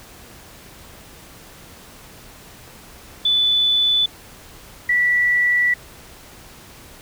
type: tone pair in turn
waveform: sine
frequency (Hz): 3484 / 1955.3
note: A7 / B6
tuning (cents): -18 / -18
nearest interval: minor seventh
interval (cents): 1000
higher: first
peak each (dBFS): -14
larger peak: neither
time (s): 3.25-4.06 / 4.89-5.74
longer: second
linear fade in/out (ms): 5
effects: pink hiss -43 dBFS RMS until 7.01 s